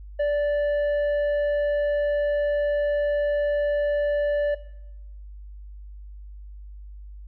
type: tone with tanh clipping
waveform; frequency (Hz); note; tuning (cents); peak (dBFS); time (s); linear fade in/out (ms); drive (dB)
sine; 584; D5; -10; -21; 0.19-4.55; 10; 6
effects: noise-tail reverb RT60 0.8 s tail -17 dB re dry + added 50 Hz sine -38 dBFS peak until 7.27 s